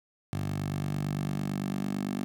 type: tone with high-pass filter sweep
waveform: 10% pulse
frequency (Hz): 48.93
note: G1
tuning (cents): -2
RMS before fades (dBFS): -32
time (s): 0.33-2.24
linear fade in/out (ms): 0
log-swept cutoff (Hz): 110 to 220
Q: 3.1
effects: none